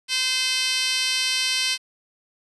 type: tone with high-pass filter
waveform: 15% pulse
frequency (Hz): 516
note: C5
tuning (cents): -24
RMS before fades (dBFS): -23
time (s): 0.08-1.78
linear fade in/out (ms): 50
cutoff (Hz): 3300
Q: 7.6
effects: resampled to 24000 Hz + 8-bit